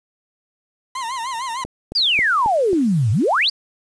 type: tone with vibrato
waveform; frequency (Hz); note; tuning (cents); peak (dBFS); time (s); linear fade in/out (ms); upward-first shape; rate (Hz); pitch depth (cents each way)
40% pulse; 983; B5; -8; -23; 0.95-1.64; 5; sine; 6.6; 150
type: click train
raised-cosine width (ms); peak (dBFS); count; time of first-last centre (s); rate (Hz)
2; -16; 5; 1.65-2.731; 3.7
type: exponential two-way sweep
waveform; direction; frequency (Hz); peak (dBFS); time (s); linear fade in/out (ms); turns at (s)
sine; down then up; 5030 to 98 to 5030; -14; 1.95-3.5; 10; 3.11
effects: resampled to 22050 Hz + 7-bit